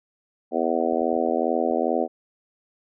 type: harmonic tone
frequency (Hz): 82.41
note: E2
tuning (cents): 0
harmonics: 3 / 4 / 5 / 6 / 7 / 8 / 9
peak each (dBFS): -28 / -28 / -28 / -28 / -28 / -28 / -28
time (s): 0.51-2.08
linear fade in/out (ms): 50
type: clicks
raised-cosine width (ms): 2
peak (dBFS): -34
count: 6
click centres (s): 0.929 / 1.015 / 1.129 / 1.164 / 1.291 / 1.708
effects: none

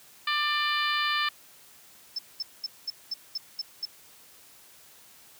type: harmonic tone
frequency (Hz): 594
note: D5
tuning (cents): +20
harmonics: 2 / 3 / 4 / 5 / 6 / 7 / 8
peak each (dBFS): -29 / -30 / -33 / -33 / -34 / -37 / -39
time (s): 0.27-1.29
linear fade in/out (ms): 5
type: tone bursts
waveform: sine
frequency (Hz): 5274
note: E8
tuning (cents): 0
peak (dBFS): -28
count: 8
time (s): 2.16-3.854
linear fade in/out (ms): 5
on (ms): 28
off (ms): 210
effects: white hiss -54 dBFS RMS until 5.39 s + high-pass 60 Hz 12 dB/octave

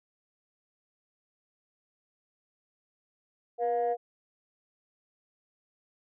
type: tone pair together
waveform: sine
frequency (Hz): 480 / 706.6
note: B4 / F5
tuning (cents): -49 / +20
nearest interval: perfect fifth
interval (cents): 669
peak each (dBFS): -27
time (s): 3.58-3.97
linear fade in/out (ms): 50
effects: tanh soft clip ceiling -21 dBFS

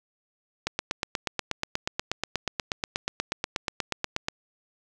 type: click train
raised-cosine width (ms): 0.2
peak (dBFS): -9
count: 31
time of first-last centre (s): 0.67-4.284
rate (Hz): 8.3
effects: none

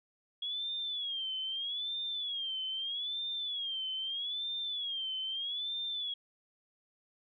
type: tone with vibrato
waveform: sine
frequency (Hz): 3322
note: G#7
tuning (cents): 0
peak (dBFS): -34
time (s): 0.42-6.14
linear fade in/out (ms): 5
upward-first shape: sine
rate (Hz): 0.79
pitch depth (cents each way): 140
effects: none

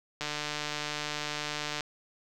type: click train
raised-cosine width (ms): 0.2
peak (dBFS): -16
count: 239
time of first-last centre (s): 0.21-1.807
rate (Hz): 149
effects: none

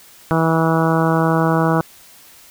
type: harmonic tone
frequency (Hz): 162.6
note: E3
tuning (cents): -23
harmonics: 1 / 2 / 3 / 4 / 5 / 6 / 7 / 8 / 9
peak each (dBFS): -17 / -20 / -22 / -23 / -24 / -25 / -25 / -26 / -27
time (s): 0.31-1.81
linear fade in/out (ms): 0
effects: white hiss -45 dBFS RMS until 2.5 s

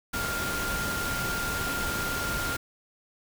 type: tone in noise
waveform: sine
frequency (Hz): 1400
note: F6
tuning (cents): +4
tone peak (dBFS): -31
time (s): 0.13-2.57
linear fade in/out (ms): 10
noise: pink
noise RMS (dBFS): -32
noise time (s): 0.13-2.57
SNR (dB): -2
effects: none

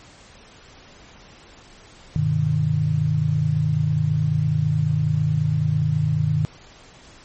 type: chord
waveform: sine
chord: G augmented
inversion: none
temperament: equal with one note detuned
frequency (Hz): 98 / 123.47 / 152.63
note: G2 / B2 / D#3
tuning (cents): 0 / 0 / -33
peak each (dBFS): -25 / -24 / -19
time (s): 2.16-6.45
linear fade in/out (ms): 0
effects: pink hiss -47 dBFS RMS until 7.24 s + MP3 32 kbps

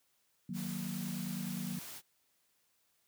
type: chord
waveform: sine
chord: D# minor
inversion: none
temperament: equal with one note detuned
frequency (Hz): 155.56 / 185 / 235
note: D#3 / F#3 / A#3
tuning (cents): 0 / 0 / +14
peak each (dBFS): -44 / -39 / -42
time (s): 0.49-1.79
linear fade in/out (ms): 5
type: noise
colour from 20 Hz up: white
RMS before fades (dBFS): -47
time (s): 0.53-2.02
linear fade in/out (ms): 50
effects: white hiss -75 dBFS RMS until 3.07 s + high-pass 60 Hz 12 dB/octave

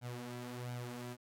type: tone with flanger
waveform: sawtooth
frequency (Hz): 122.4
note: B2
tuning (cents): -15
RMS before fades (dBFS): -44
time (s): 0.01-1.17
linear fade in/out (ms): 50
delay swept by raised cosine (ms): 1.3 to 5.2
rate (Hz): 1.4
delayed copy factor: +0.65
effects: AAC 64 kbps

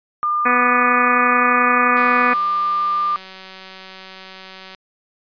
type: tone with pitch glide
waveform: sine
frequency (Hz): 1203 to 1194.7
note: D6 to D6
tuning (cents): +41 to +29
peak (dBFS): -16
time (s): 0.23-3.16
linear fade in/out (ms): 0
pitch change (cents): -12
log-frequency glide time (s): 1.92-2.01
type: harmonic tone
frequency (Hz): 246.9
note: B3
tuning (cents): 0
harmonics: 1 / 2 / 3 / 4 / 5 / 6 / 7 / 8 / 9 / 10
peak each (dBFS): -23 / -24 / -26 / -24 / -23 / -23 / -22 / -26 / -26 / -24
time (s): 0.45-2.34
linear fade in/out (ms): 10
type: click train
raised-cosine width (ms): 0.2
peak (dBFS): -20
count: 526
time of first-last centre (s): 1.97-4.748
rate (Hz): 189
effects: resampled to 11025 Hz

